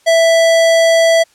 square tone, 660 Hz, E5, 2 cents sharp, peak -8 dBFS, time 0.06-1.24 s, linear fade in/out 20 ms, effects white hiss -52 dBFS RMS until 1.34 s + low-pass 9000 Hz 12 dB/octave

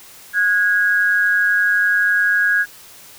sine tone pair together, 1456.3 / 1648 Hz, F#6 / G#6, -28 / -14 cents, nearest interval major second, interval 214 cents, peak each -19 / -14 dBFS, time 0.33-2.66 s, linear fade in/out 50 ms, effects white hiss -42 dBFS RMS until 3.18 s

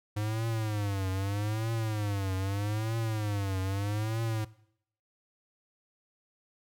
square tone with vibrato, 103.83 Hz, G#2, in tune, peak -30 dBFS, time 0.16-4.45 s, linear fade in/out 10 ms, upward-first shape triangle, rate 0.8 Hz, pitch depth 180 cents each way, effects noise-tail reverb RT60 0.7 s tail -20 dB re dry

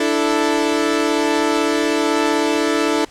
sawtooth chord, D suspended second, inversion none, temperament equal, 293.7 / 329.6 / 440 Hz, D4 / E4 / A4, 0 / 0 / 0 cents, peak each -16 dBFS, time 0-3.05 s, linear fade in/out 5 ms, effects pink hiss -45 dBFS RMS until 3.1 s + low-pass 8000 Hz 12 dB/octave

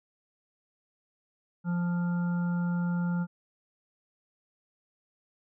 harmonic tone, 174.61 Hz, F3, in tune, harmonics 1 / 3 / 5 / 7 / 8, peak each -26 / -47 / -44 / -54 / -43 dBFS, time 1.64-3.27 s, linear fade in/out 50 ms, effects none

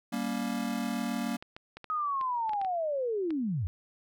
square chord, G diminished, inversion none, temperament just, 196 / 235.2 / 282.2 Hz, G3 / Bb3 / Db4, 0 / +16 / +31 cents, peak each -37 / -33 / -38 dBFS, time 0.12-1.37 s, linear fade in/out 10 ms
clicks, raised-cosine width 0.3 ms, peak -28 dBFS, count 10, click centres 1.425 / 1.565 / 1.77 / 1.843 / 2.212 / 2.494 / 2.534 / 2.615 / 2.648 / 3.306 s
sine linear sweep, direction down, 1269 to 75.8 Hz, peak -28 dBFS, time 1.9-3.67 s, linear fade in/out 0 ms
effects none

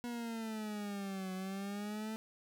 40% pulse exponential two-way sweep, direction down then up, 242.2 to 185.9 to 221.4 Hz, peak -38 dBFS, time 0.04-2.16 s, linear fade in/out 0 ms, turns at 1.33 s, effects none

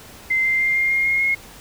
sine tone with pitch steps, 2076 / 2089 / 2103 / 2116 / 2129 / 2143 / 2157 Hz, C7 / C7 / C7 / C7 / C7 / C7 / C#7, -14 / -3 / +8 / +19 / +30 / +41 / -48 cents, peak -16 dBFS, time 0.3-1.35 s, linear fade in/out 10 ms, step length 150 ms, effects pink hiss -42 dBFS RMS until 1.6 s

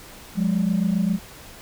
sine tone pair together, 179.4 / 206.9 Hz, F3 / G#3, +47 / -6 cents, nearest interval major second, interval 247 cents, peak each -20 dBFS, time 0.35-1.19 s, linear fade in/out 50 ms, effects tanh soft clip ceiling -14 dBFS + pink hiss -43 dBFS RMS until 1.61 s

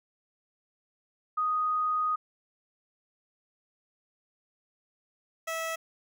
sine / 15% pulse tone pair in turn, 1244.5 / 651.5 Hz, D#6 / E5, 0 / -20 cents, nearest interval major seventh, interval 1120 cents, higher first, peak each -25 dBFS, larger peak neither, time 1.37-2.16 / 5.47-5.76 s, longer first, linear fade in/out 10 ms, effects none

